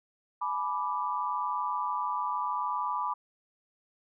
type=chord; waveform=sine; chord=G# diminished; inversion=none; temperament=equal with one note detuned; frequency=847.1 / 987.8 / 1174.7 Hz; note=G#5 / B5 / D6; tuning=+34 / 0 / 0 cents; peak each=-37 / -31 / -33 dBFS; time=0.41-3.14 s; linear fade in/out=10 ms; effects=none